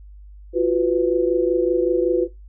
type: tone cluster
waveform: sine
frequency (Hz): 344.9 / 370.2 / 497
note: F4 / F#4 / B4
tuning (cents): -22 / +1 / +11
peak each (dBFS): -20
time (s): 0.53-2.28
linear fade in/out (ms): 50
effects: noise-tail reverb RT60 0.2 s tail -19 dB re dry + added 50 Hz sine -39 dBFS peak until 2.48 s